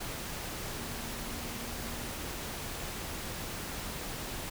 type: tone in noise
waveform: sine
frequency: 235.6 Hz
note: A#3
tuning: 19 cents sharp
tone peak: -46 dBFS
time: 0.79-2.14 s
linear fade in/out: 10 ms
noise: pink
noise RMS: -39 dBFS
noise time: 0-4.5 s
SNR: -10 dB
effects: none